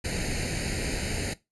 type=noise with comb filter; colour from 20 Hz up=pink; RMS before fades=-30 dBFS; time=0.04-1.34 s; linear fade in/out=10 ms; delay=0.44 ms; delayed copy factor=+0.85; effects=noise-tail reverb RT60 0.2 s tail -18 dB re dry + resampled to 24000 Hz